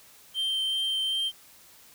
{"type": "tone with vibrato", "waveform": "triangle", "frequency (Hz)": 3136, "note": "G7", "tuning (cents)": 0, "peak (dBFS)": -24, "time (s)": [0.34, 1.32], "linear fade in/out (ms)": 50, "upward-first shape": "triangle", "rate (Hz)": 2.6, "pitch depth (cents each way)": 11, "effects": ["white hiss -54 dBFS RMS until 1.94 s"]}